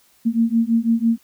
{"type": "beating tone pair", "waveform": "sine", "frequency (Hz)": [226.5, 232.5], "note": ["A#3", "A#3"], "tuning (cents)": [-50, -4], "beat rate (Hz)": 6, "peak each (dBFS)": [-18, -18], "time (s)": [0.25, 1.18], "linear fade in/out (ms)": 20, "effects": ["white hiss -57 dBFS RMS until 1.23 s"]}